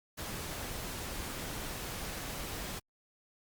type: noise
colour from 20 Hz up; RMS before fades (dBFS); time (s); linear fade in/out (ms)
pink; -40; 0.17-2.8; 20
effects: Opus 48 kbps